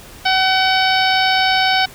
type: harmonic tone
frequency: 756 Hz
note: F#5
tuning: 37 cents sharp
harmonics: 1 / 2 / 3 / 4 / 5 / 6 / 7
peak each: -16 / -19 / -21 / -22 / -23 / -24 / -24 dBFS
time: 0.25-1.86 s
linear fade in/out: 10 ms
effects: pink hiss -39 dBFS RMS until 1.94 s